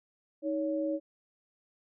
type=tone pair together; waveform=sine; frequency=314.3 / 561 Hz; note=D#4 / C#5; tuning=+18 / +21 cents; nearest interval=minor seventh; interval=1003 cents; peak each=-31 / -32 dBFS; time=0.42-1 s; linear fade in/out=50 ms; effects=none